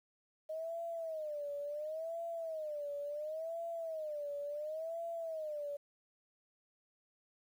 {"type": "tone with vibrato", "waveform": "sine", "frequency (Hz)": 622, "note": "D#5", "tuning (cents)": -1, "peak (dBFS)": -38, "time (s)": [0.49, 5.77], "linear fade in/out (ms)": 10, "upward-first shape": "sine", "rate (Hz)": 0.71, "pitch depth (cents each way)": 140, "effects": ["11-bit"]}